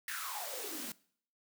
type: noise with high-pass filter sweep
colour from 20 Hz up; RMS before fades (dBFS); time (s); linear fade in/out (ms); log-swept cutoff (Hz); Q
white; -41; 0.08-0.92; 2; 1800 to 200; 9.1
effects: noise-tail reverb RT60 0.6 s tail -22 dB re dry